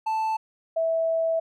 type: tone pair in turn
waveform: triangle / sine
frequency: 880 / 654.3 Hz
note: A5 / E5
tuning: 0 / -13 cents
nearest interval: perfect fourth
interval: 513 cents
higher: first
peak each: -21 dBFS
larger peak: neither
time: 0.06-0.37 / 0.76-1.4 s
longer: second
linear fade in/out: 10 ms
effects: none